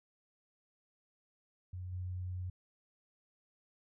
sine tone with level steps, 91 Hz, F#2, 28 cents flat, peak -40 / -37 dBFS, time 1.73-2.5 s, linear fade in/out 5 ms, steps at 1.92 s, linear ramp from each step 10 ms, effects none

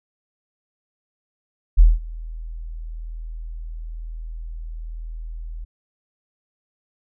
sine tone with ADSR envelope, 40.53 Hz, E1, 29 cents flat, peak -5 dBFS, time 1.77-5.65 s, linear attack 27 ms, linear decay 190 ms, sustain -24 dB, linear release 14 ms, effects none

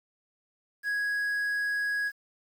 triangle tone with quantisation, 1661.2 Hz, G#6, in tune, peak -25 dBFS, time 0.83-2.12 s, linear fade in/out 50 ms, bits 9, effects none

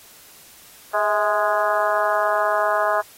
harmonic tone with a mistuned harmonic, 207.7 Hz, G#3, in tune, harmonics 2 / 3 / 4 / 5 / 6 / 7 / 8, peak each -32 / -21 / -25 / -24 / -25 / -28 / -29 dBFS, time 0.93-3.02 s, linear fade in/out 20 ms, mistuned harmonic 3, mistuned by +47 cents, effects white hiss -47 dBFS RMS until 3.17 s + AAC 48 kbps

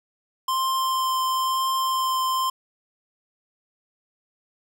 square tone with vibrato, 1046.5 Hz, C6, in tune, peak -22 dBFS, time 0.48-2.5 s, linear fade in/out 5 ms, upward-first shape triangle, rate 1 Hz, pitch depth 10 cents each way, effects none

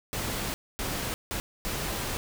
pink noise bursts at uneven times, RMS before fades -32 dBFS, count 4, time 0.13-0.54 / 0.79-1.14 / 1.31-1.4 / 1.65-2.17 s, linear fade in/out 0 ms, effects none

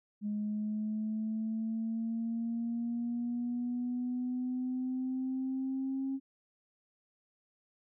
sine linear sweep, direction up, 207.7 to 270 Hz, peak -31 dBFS, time 0.21-6.2 s, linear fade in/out 50 ms, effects tanh soft clip ceiling -27 dBFS

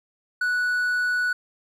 triangle tone, 1476 Hz, F#6, 5 cents flat, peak -19 dBFS, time 0.41-1.33 s, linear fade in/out 5 ms, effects none

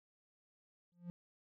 triangle tone with exponential growth, 174.8 Hz, F3, 2 cents sharp, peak -37 dBFS, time 0.92-1.1 s, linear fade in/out 0 ms, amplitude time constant 38 ms, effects none

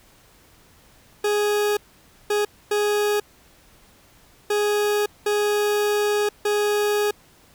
40% pulse tone bursts at uneven times, 415.4 Hz, G#4, in tune, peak -18 dBFS, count 6, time 1.24-1.77 / 2.3-2.45 / 2.71-3.2 / 4.5-5.06 / 5.26-6.29 / 6.45-7.11 s, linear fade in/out 5 ms, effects pink hiss -54 dBFS RMS until 7.54 s

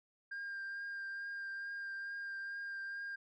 sine tone with vibrato, 1600 Hz, G6, 35 cents sharp, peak -38 dBFS, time 0.31-3.16 s, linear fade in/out 10 ms, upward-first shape triangle, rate 2.3 Hz, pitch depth 18 cents each way, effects tanh soft clip ceiling -39 dBFS

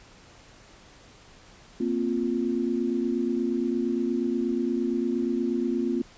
sine chord, Bb suspended second, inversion none, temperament equal, 233.1 / 261.6 / 349.2 Hz, Bb3 / C4 / F4, 0 / 0 / 0 cents, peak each -28 dBFS, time 1.8-6.02 s, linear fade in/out 5 ms, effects pink hiss -52 dBFS RMS until 6.17 s + resampled to 16000 Hz

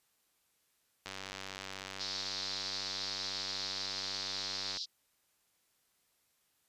click train, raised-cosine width 0.2 ms, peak -24 dBFS, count 358, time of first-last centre 1.06-4.771 s, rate 96.2 Hz
white band-pass noise, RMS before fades -40 dBFS, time 1.99-4.86 s, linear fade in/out 20 ms, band 3800 to 5100 Hz, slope 48 dB/octave
effects white hiss -75 dBFS RMS until 6.68 s + resampled to 32000 Hz

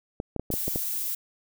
clicks, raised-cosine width 2 ms, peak -16 dBFS, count 7, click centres 0.201 / 0.363 / 0.396 / 0.503 / 0.539 / 0.68 / 0.759 s
violet noise, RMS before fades -30 dBFS, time 0.51-1.15 s, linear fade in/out 5 ms
effects none

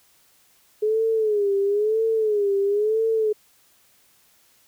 sine tone with vibrato, 421.3 Hz, G#4, 25 cents sharp, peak -18 dBFS, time 0.82-3.33 s, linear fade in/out 10 ms, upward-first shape sine, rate 1 Hz, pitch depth 110 cents each way, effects white hiss -59 dBFS RMS until 4.67 s

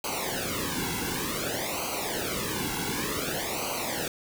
pink noise with flanger, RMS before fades -31 dBFS, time 0.04-4.08 s, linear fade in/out 2 ms, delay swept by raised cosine 0.56 to 1.66 ms, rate 0.55 Hz, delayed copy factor -0.95, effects none

